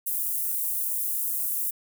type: high-pass noise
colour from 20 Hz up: pink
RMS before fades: -28 dBFS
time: 0.06-1.71 s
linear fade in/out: 10 ms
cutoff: 11000 Hz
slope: 24 dB/octave
effects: none